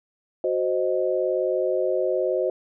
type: chord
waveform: sine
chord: C diminished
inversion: second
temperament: equal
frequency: 370 / 523.3 / 622.3 Hz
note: Gb4 / C5 / Eb5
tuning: 0 / 0 / 0 cents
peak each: -25 / -24 / -26 dBFS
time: 0.44-2.5 s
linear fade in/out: 2 ms
effects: none